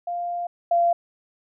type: tone pair in turn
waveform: sine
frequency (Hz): 698.5 / 688.1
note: F5 / F5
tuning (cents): 0 / -26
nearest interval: unison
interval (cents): 26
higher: first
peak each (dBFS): -25 / -16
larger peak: second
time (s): 0.07-0.47 / 0.71-0.93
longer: first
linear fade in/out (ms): 5
effects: none